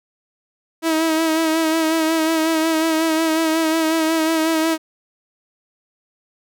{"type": "tone with vibrato", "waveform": "sawtooth", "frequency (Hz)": 321.2, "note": "E4", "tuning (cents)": -45, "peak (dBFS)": -12, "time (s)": [0.82, 4.78], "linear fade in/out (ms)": 50, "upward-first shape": "sine", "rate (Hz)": 5.5, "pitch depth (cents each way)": 35, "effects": []}